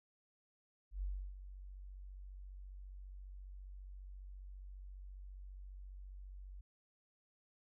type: tone with ADSR envelope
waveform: sine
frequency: 47.35 Hz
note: F#1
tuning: 41 cents sharp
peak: -36 dBFS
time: 0.91-6.61 s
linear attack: 110 ms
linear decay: 320 ms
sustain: -12 dB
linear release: 6 ms
effects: none